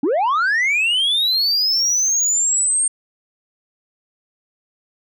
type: linear sweep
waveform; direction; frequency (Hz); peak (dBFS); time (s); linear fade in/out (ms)
sine; up; 250 to 8680; -12; 0.03-2.88; 5
effects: tanh soft clip ceiling -14 dBFS